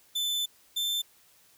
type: tone pair in turn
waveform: 40% pulse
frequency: 3520 / 3549 Hz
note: A7 / A7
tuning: 0 / +14 cents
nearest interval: unison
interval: 14 cents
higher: second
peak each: -26 dBFS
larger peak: neither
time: 0.15-0.46 / 0.76-1.02 s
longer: first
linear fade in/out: 10 ms
effects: white hiss -61 dBFS RMS until 1.57 s